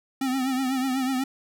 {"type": "tone with vibrato", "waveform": "square", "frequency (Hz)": 261.6, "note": "C4", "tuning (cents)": 0, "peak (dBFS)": -24, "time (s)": [0.21, 1.24], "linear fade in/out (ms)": 5, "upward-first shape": "triangle", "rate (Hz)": 8.1, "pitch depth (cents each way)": 77, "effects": []}